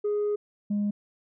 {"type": "tone pair in turn", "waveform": "sine", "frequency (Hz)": [415.3, 205.7], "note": ["G#4", "G#3"], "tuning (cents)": [0, -16], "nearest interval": "octave", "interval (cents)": 1216, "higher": "first", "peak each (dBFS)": -22, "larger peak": "neither", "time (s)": [[0.04, 0.36], [0.7, 0.91]], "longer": "first", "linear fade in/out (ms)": 10, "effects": ["tanh soft clip ceiling -22 dBFS"]}